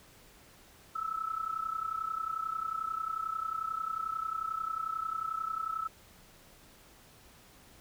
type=tone with amplitude modulation; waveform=sine; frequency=1308 Hz; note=E6; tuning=14 cents flat; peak=-29 dBFS; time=0.95-5.88 s; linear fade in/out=10 ms; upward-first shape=sine; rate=31.2 Hz; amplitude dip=80%; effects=pink hiss -58 dBFS RMS until 7.8 s